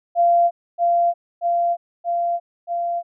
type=tone with echo; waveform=sine; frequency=690 Hz; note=F5; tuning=21 cents flat; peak=-12 dBFS; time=0.15-0.51 s; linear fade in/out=50 ms; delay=630 ms; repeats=4; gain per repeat=-2 dB; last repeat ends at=3.03 s; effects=none